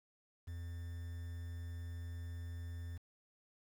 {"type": "tone with quantisation", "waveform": "triangle", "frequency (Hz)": 85.5, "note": "F2", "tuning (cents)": -36, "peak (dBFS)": -40, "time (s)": [0.47, 2.98], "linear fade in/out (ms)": 10, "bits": 10, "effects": []}